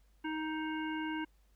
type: harmonic tone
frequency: 312.8 Hz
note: D#4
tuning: 9 cents sharp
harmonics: 1 / 3 / 5 / 7 / 9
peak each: -36 / -42 / -43 / -48 / -49 dBFS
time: 0.24-1.25 s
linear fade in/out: 10 ms
effects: added 50 Hz sine -64 dBFS peak until 1.55 s + pink hiss -75 dBFS RMS until 1.55 s